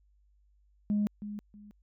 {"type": "tone with echo", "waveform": "sine", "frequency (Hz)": 207.5, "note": "G#3", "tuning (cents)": -1, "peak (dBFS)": -24, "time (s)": [0.9, 1.07], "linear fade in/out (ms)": 0, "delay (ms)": 320, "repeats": 2, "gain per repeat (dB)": -12, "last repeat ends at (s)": 1.71, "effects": ["tanh soft clip ceiling -22 dBFS", "added 50 Hz sine -63 dBFS peak until 1.82 s"]}